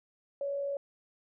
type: tone with frequency modulation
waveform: sine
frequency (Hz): 562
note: C#5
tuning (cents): +24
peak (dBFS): -31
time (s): 0.41-0.77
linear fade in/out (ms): 2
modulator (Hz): 47.1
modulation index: 0.21
effects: none